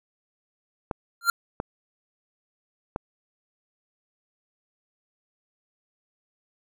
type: clicks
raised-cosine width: 1 ms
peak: -14 dBFS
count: 3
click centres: 0.912 / 1.601 / 2.961 s
type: tone with exponential growth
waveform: square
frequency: 1385 Hz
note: F6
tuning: 15 cents flat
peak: -14 dBFS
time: 1.21-1.3 s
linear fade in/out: 2 ms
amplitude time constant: 18 ms
effects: none